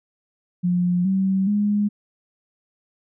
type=tone with pitch steps; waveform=sine; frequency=177.7 / 191.56 / 206.5 Hz; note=F3 / G3 / G#3; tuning=+30 / -40 / -10 cents; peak=-17 dBFS; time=0.63-1.89 s; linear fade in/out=20 ms; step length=420 ms; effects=none